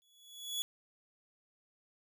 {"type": "tone with exponential growth", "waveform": "sawtooth", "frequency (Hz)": 3391, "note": "G#7", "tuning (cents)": 35, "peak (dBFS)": -29, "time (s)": [0.02, 0.62], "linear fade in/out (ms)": 0, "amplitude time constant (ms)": 130, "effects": []}